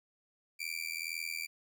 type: tone with amplitude modulation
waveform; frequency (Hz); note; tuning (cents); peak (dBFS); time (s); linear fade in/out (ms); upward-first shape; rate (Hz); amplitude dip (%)
sawtooth; 2349; D7; 0; -29; 0.59-1.47; 20; sine; 81.9; 100
effects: none